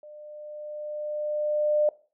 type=tone with level ramp; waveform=sine; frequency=600 Hz; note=D5; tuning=37 cents sharp; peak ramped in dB=-43 to -18 dBFS; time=0.03-1.89 s; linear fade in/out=2 ms; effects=noise-tail reverb RT60 0.4 s tail -20 dB re dry